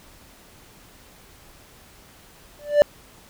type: tone with exponential growth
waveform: triangle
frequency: 587.3 Hz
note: D5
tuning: in tune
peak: -5 dBFS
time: 2.59-2.82 s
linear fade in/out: 0 ms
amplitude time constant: 49 ms
effects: pink hiss -50 dBFS RMS until 3.29 s